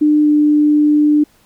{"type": "tone with pitch glide", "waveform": "sine", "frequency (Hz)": [300.4, 298.2], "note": ["D4", "D4"], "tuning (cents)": [39, 27], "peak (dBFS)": -8, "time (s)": [0.01, 1.24], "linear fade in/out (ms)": 10, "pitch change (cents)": -12, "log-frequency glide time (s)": [0.22, 0.27], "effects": ["pink hiss -53 dBFS RMS until 1.45 s"]}